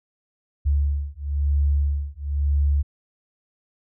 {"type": "beating tone pair", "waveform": "sine", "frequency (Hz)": [71.1, 72.1], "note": ["C#2", "D2"], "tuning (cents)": [45, -31], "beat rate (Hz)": 1, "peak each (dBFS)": -22, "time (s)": [0.65, 2.83], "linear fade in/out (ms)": 20, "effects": []}